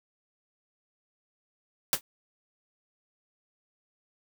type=noise with exponential decay; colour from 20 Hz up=white; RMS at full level=-19 dBFS; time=1.93-2.01 s; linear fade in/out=1 ms; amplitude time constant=16 ms; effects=none